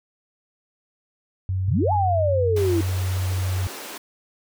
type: tone with pitch glide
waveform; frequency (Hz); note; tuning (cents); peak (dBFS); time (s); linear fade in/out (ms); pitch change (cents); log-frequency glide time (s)
sine; 94 to 92.87; F#2 to F#2; +28 to +7; -21; 1.49-3.67; 0; -21; 1.79-2.03
type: exponential two-way sweep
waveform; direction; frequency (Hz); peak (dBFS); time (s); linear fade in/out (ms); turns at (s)
sine; up then down; 92.5 to 873 to 319.8; -19; 1.68-2.81; 5; 1.92
type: high-pass noise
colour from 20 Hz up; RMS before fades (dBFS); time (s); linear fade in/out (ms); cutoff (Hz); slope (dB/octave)
pink; -36; 2.56-3.98; 5; 270; 24
effects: none